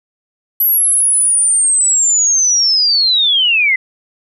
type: linear sweep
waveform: sine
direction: down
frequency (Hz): 11820 to 2000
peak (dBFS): -9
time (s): 0.6-3.76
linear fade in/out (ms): 5
effects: none